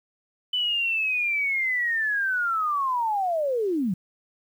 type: linear sweep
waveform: sine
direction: down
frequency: 3007 to 167.6 Hz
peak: -22 dBFS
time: 0.53-3.94 s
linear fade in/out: 5 ms
effects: 9-bit